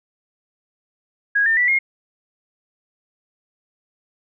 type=tone with pitch steps; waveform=sine; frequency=1651 / 1800.4 / 1963.4 / 2141 Hz; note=G#6 / A6 / B6 / C7; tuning=-11 / +39 / -11 / +39 cents; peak=-14 dBFS; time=1.35-1.79 s; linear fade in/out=10 ms; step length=110 ms; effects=none